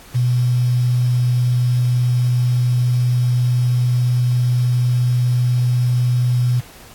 sine tone with quantisation, 123.47 Hz, B2, in tune, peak -13 dBFS, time 0.14-6.61 s, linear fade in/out 20 ms, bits 6, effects pink hiss -42 dBFS RMS until 6.94 s + AAC 64 kbps

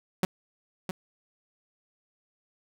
sawtooth tone with echo, 185.9 Hz, F#3, 8 cents sharp, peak -18 dBFS, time 0.23-0.25 s, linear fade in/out 2 ms, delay 660 ms, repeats 1, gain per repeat -8 dB, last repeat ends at 0.91 s, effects none

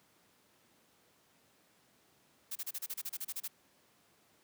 blue noise bursts, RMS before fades -39 dBFS, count 13, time 2.51-3.48 s, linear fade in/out 10 ms, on 46 ms, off 31 ms, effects pink hiss -68 dBFS RMS until 4.43 s + high-pass 150 Hz 12 dB/octave

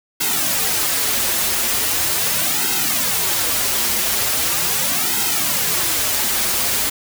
white noise with flanger, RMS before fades -19 dBFS, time 0.2-6.9 s, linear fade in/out 10 ms, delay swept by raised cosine 1.7 to 6.9 ms, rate 0.4 Hz, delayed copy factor -0.9, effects none

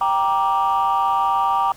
sine chord, G minor, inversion none, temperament just, 784 / 940.8 / 1176 Hz, G5 / Bb5 / D6, 0 / +16 / +2 cents, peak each -19 dBFS, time 0.01-1.72 s, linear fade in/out 2 ms, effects tanh soft clip ceiling -11 dBFS + pink hiss -46 dBFS RMS until 1.76 s

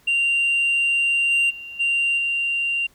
sine tone with level steps, 2773 Hz, F7, 13 cents flat, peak -15 / -13 / -33 / -16 / -19 dBFS, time 0.07-2.87 s, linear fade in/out 10 ms, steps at 1.3 / 1.49 / 1.79 / 2.17 s, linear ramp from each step 20 ms, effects tanh soft clip ceiling -15 dBFS + pink hiss -57 dBFS RMS until 2.94 s

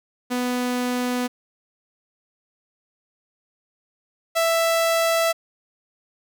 sawtooth tone pair in turn, 247.8 / 661.5 Hz, B3 / E5, +6 / +6 cents, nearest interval octave + perfect fourth, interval 1700 cents, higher second, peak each -18 / -14 dBFS, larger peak second, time 0.3-1.28 / 4.35-5.33 s, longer neither, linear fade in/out 20 ms, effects none

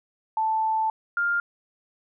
sine tone pair in turn, 880 / 1402.3 Hz, A5 / F6, 0 / +7 cents, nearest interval minor sixth, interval 807 cents, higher second, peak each -21 dBFS, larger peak neither, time 0.37-0.9 / 1.17-1.4 s, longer first, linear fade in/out 2 ms, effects none

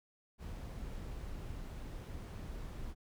brown noise, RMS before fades -44 dBFS, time 0.38-2.95 s, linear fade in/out 50 ms, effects none

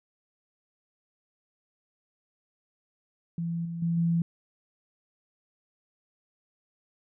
sine tone with level steps, 168.3 Hz, E3, 36 cents sharp, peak -28 / -32 / -24 / -22 dBFS, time 3.38-4.22 s, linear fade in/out 2 ms, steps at 3.65 / 3.82 / 3.97 s, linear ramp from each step 5 ms, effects none

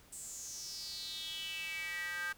square tone with high-pass filter sweep, 175.8 Hz, F3, 12 cents sharp, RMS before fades -42 dBFS, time 0.12-2.33 s, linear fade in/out 10 ms, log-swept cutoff 8300 to 1500 Hz, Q 6.2, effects pink hiss -62 dBFS RMS until 2.37 s

